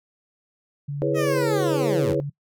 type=tone; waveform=sine; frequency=142.9 Hz; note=D3; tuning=47 cents flat; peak=-26 dBFS; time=0.88-2.3 s; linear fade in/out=10 ms
type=chord; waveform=sine; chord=C# minor seventh; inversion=first; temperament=equal; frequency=329.6 / 415.3 / 493.9 / 554.4 Hz; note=E4 / G#4 / B4 / C#5; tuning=0 / 0 / 0 / 0 cents; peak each=-26 dBFS; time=1.02-2.2 s; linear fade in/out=0 ms
type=linear sweep; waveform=15% pulse; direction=down; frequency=647 to 60.9 Hz; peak=-20 dBFS; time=1.14-2.16 s; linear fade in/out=50 ms
effects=noise-tail reverb RT60 0.1 s tail -21 dB re dry